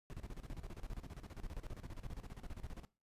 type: noise with tremolo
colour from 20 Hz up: brown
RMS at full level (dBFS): -45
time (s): 0.1-2.85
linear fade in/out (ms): 0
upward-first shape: square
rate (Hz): 15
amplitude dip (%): 80
effects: noise-tail reverb RT60 0.3 s tail -19 dB re dry + resampled to 32000 Hz